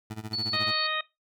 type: tone with tremolo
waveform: 20% pulse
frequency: 108.7 Hz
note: A2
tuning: 21 cents flat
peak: -28 dBFS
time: 0.1-0.73 s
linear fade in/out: 5 ms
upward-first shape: sine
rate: 14 Hz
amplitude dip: 90%
type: tone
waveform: sine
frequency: 4433 Hz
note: C#8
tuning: 1 cent flat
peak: -27 dBFS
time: 0.33-0.87 s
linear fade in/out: 5 ms
type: harmonic tone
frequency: 622.3 Hz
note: D#5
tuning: in tune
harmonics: 1 / 2 / 3 / 4 / 5 / 6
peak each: -38 / -32 / -33 / -35 / -38 / -33 dBFS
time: 0.53-1.01 s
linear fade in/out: 5 ms
effects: noise-tail reverb RT60 0.2 s tail -19 dB re dry